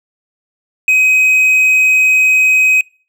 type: tone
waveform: triangle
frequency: 2525 Hz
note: D#7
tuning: 25 cents sharp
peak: -5 dBFS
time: 0.88-2.81 s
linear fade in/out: 2 ms
effects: noise-tail reverb RT60 0.4 s tail -26 dB re dry